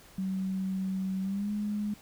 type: tone with pitch glide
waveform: sine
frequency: 189.9 to 208.3 Hz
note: F#3 to G#3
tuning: +45 to +5 cents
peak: -29 dBFS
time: 0.18-1.94 s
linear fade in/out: 5 ms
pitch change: +160 cents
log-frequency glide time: 1.22-1.51 s
effects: pink hiss -55 dBFS RMS until 2.01 s